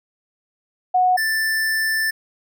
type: tone pair in turn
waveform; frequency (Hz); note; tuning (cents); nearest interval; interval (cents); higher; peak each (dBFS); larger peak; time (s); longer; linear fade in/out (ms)
sine / square; 734 / 1767.6; F#5 / A6; -14 / +7; octave + minor third; 1521; second; -13 / -19; first; 0.94-1.17 / 1.17-2.11; second; 10
effects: none